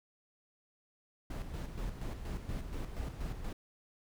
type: noise with tremolo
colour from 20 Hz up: brown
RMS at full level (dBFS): -38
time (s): 1.3-3.53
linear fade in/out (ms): 5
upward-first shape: square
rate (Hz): 4.2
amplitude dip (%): 50
effects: none